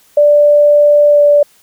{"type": "tone with pitch glide", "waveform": "sine", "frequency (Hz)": [587.3, 583.2], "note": ["D5", "D5"], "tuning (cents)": [0, -12], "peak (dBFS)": -4, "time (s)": [0.17, 1.43], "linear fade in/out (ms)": 5, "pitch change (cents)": -12, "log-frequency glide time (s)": [1.09, 1.21], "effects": ["white hiss -49 dBFS RMS until 1.62 s"]}